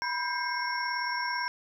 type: tone cluster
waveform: sine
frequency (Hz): 972 / 1010 / 1587 / 2159 / 5480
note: B5 / B5 / G6 / C#7 / F8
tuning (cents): -28 / +39 / +21 / -46 / -34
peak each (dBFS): -33 / -39 / -33 / -38 / -37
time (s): 0.02-1.48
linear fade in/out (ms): 0
effects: 10-bit